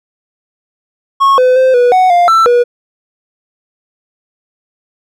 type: tone with pitch steps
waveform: triangle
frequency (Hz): 1096 / 507 / 519 / 488.7 / 742 / 701 / 1333 / 483.6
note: C#6 / B4 / C5 / B4 / F#5 / F5 / E6 / B4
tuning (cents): -20 / +45 / -14 / -18 / +5 / +6 / +19 / -36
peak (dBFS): -3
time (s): 1.2-2.64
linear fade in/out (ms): 20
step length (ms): 180
effects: none